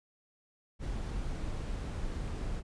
brown noise, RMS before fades -36 dBFS, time 0.79-2.63 s, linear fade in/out 50 ms, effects resampled to 22050 Hz

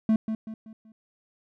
triangle tone with echo, 220 Hz, A3, in tune, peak -16 dBFS, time 0.09-0.16 s, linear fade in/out 2 ms, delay 190 ms, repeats 4, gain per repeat -8 dB, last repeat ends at 0.92 s, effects none

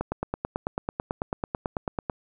click train, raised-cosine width 1 ms, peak -13 dBFS, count 20, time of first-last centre 0.01-2.098 s, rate 9.1 Hz, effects none

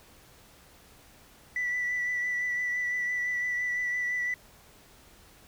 sine tone with vibrato, 1970 Hz, B6, 5 cents flat, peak -26 dBFS, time 1.56-4.34 s, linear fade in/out 2 ms, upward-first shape triangle, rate 5.9 Hz, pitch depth 22 cents each way, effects tanh soft clip ceiling -24 dBFS + pink hiss -56 dBFS RMS until 5.47 s

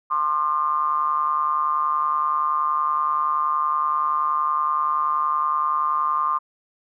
triangle ring-modulated tone, 75.3 Hz, D2, 44 cents sharp, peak -14 dBFS, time 0.1-6.39 s, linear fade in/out 20 ms, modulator 1130 Hz, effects none

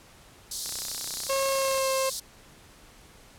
pink high-pass noise, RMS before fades -33 dBFS, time 0.51-2.2 s, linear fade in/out 5 ms, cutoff 3900 Hz, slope 48 dB/octave
click train, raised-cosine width 0.3 ms, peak -24 dBFS, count 36, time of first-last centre 0.66-1.778 s, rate 31.3 Hz
30% pulse tone with pitch glide, 542 to 531.2 Hz, C#5 to C5, -39 to +26 cents, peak -22 dBFS, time 1.29-2.1 s, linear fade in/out 10 ms, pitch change -35 cents, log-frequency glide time 1.51-1.91 s
effects pink hiss -53 dBFS RMS until 3.38 s + low-pass 12000 Hz 12 dB/octave

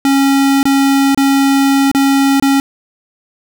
square tone with dropouts, 274.6 Hz, C#4, 16 cents flat, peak -9 dBFS, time 0.05-2.6 s, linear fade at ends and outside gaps 1 ms, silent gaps 0.63-0.654 / 1.147-1.175 / 1.915-1.948 / 2.399-2.424 s, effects 8-bit

